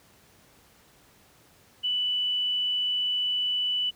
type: tone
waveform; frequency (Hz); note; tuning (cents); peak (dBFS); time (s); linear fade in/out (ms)
sine; 2975; F#7; +9; -24; 1.83-3.91; 20
effects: pink hiss -58 dBFS RMS until 3.95 s + high-pass 60 Hz 12 dB/octave